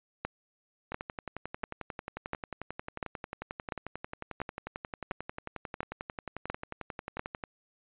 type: two click trains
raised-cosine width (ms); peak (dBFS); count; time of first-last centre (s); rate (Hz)
0.5; -17 / -22; 11 / 74; 0.25-7.194 / 0.92-7.438; 1.44 / 11.2
effects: resampled to 8000 Hz